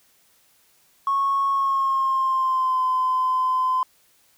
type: tone with pitch glide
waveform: triangle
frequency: 1100 to 1026.3 Hz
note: C#6 to C6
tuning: -14 to -34 cents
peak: -15 dBFS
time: 1.07-3.83 s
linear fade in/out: 2 ms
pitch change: -120 cents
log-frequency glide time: 1.5-2.83 s
effects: tanh soft clip ceiling -16 dBFS + white hiss -60 dBFS RMS until 4.37 s